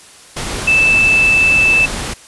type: tone in noise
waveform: sine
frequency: 2637 Hz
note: E7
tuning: in tune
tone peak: -8 dBFS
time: 0.67-1.86 s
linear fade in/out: 10 ms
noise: pink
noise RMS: -22 dBFS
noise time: 0.36-2.14 s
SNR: +11 dB
effects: white hiss -40 dBFS RMS until 2.27 s + resampled to 24000 Hz